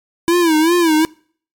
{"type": "tone with vibrato", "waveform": "square", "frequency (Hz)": 329.6, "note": "E4", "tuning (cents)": 0, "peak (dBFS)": -11, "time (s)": [0.28, 1.05], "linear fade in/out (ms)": 0, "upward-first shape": "sine", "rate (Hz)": 2.6, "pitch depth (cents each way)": 120, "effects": ["noise-tail reverb RT60 0.5 s tail -25 dB re dry", "MP3 96 kbps"]}